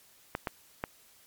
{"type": "clicks", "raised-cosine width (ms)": 0.5, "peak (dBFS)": -16, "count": 3, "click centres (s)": [0.351, 0.472, 0.839], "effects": ["white hiss -60 dBFS RMS until 1.26 s", "MP3 96 kbps"]}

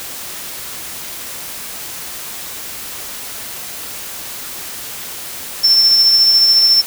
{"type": "tone with tremolo", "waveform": "triangle", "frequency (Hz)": 5370, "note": "E8", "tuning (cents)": 31, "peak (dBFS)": -3, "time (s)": [5.63, 6.82], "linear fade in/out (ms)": 20, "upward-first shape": "sine", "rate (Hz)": 14, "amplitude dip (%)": 40, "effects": ["tanh soft clip ceiling -5 dBFS", "white hiss -28 dBFS RMS until 6.86 s"]}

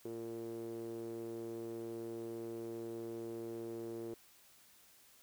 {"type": "tone with band-pass filter", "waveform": "sawtooth", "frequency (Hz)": 115, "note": "A#2", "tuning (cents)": -23, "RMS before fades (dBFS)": -44, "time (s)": [0.05, 4.14], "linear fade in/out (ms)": 0, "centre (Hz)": 390, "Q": 8.4, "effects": ["white hiss -64 dBFS RMS until 5.22 s"]}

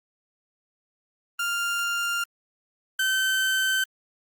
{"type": "tone pair in turn", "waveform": "30% pulse", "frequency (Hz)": [1396.9, 1539.3], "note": ["F6", "G6"], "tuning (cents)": [0, -32], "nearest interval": "major second", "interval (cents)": 168, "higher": "second", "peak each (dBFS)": [-22, -19], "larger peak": "second", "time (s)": [[1.39, 2.24], [2.99, 3.84]], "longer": "neither", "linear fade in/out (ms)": 5, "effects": ["Opus 24 kbps"]}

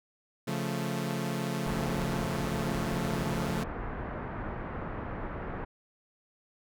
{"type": "chord", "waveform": "sawtooth", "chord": "Db augmented", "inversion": "none", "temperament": "equal", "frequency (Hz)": [138.59, 174.61, 220], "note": ["Db3", "F3", "A3"], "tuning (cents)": [0, 0, 0], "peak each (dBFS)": -31, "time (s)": [0.47, 3.64], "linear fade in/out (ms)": 10}
{"type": "low-pass noise", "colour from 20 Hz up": "pink", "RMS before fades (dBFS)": -37, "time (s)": [1.66, 5.65], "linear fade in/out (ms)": 10, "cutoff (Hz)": 1700, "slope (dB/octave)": 24}
{"effects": []}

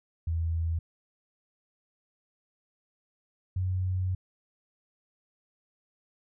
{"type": "tone pair in turn", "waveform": "sine", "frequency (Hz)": [82.41, 92.5], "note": ["E2", "F#2"], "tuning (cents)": [0, 0], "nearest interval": "major second", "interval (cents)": 200, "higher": "second", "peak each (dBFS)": -26, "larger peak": "neither", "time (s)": [[0.27, 0.79], [3.56, 4.15]], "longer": "second", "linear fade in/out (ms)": 5, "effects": []}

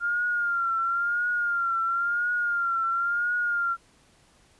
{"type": "tone with vibrato", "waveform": "sine", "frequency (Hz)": 1396.9, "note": "F6", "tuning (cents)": 0, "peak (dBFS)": -23, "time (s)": [0, 3.77], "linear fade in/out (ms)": 50, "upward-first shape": "triangle", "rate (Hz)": 0.97, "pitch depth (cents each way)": 68, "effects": ["pink hiss -60 dBFS RMS until 4.59 s", "resampled to 24000 Hz"]}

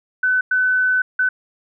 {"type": "tone bursts at uneven times", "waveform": "sine", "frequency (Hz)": 1508, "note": "F#6", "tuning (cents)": 32, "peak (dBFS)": -14, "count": 3, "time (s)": [[0.23, 0.41], [0.51, 1.02], [1.19, 1.29]], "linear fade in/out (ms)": 5, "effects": []}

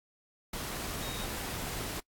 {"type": "tone in noise", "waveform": "sine", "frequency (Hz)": 3749, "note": "A#7", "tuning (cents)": 9, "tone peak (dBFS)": -44, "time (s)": [1.02, 1.25], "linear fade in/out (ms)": 5, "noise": "pink", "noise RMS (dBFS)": -38, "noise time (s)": [0.53, 2], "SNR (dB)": -9, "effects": ["noise-tail reverb RT60 0.1 s tail -25 dB re dry", "AAC 64 kbps"]}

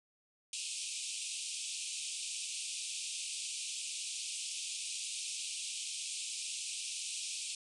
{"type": "band-pass noise", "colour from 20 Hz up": "white", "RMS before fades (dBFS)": -41, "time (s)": [0.53, 7.55], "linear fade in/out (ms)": 2, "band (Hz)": [2400, 9600], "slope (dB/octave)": 96, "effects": []}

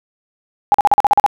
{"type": "tone bursts", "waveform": "sine", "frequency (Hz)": 820, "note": "G#5", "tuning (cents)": -22, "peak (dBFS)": -6, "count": 9, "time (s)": [0.72, 1.263], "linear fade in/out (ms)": 0, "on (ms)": 23, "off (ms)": 42, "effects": []}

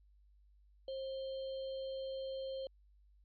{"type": "tone with sample-and-hold", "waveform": "sine", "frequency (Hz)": 532, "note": "C5", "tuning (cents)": 29, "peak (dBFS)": -39, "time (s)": [0.88, 2.67], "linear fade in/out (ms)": 2, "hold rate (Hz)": 3675, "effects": ["added 50 Hz sine -63 dBFS peak until 3.24 s", "resampled to 11025 Hz"]}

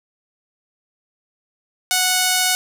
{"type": "tone with band-pass filter", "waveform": "sawtooth", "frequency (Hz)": 737, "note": "F#5", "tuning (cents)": -7, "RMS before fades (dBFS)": -18, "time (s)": [1.91, 2.55], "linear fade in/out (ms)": 0, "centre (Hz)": 8100, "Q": 0.52, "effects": []}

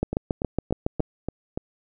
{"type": "two click trains", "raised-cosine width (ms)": 2, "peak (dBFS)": [-9, -14], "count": [8, 6], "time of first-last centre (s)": [[0.03, 1.004], [0.13, 1.575]], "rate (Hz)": [7.19, 3.46], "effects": []}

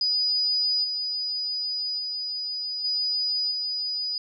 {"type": "tone with level steps", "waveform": "sine", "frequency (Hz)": 4947, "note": "D#8", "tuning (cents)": -11, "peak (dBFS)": [-21, -26, -28, -23, -26], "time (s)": [0.01, 4.18], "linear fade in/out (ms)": 2, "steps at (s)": [0.84, 1.99, 2.84, 3.51], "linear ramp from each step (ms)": 5, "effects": []}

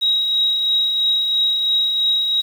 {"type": "tone with tremolo", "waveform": "sine", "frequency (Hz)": 3817, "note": "A#7", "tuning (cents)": 40, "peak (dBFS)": -13, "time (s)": [0.01, 2.42], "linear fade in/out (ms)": 20, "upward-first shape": "triangle", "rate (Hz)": 3, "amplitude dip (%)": 40, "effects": ["7-bit"]}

